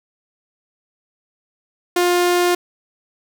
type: tone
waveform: sawtooth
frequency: 353.7 Hz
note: F4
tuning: 22 cents sharp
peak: -10 dBFS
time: 1.96-2.55 s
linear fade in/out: 5 ms
effects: none